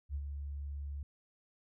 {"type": "tone with ADSR envelope", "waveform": "sine", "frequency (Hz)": 71.2, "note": "C#2", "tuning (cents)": 47, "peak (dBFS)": -33, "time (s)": [0.09, 1.03], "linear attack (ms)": 57, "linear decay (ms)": 60, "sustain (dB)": -5, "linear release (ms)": 3, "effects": []}